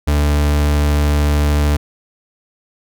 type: tone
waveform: 40% pulse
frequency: 73.42 Hz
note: D2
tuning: in tune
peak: -11 dBFS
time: 0.07-1.77 s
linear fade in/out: 10 ms
effects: none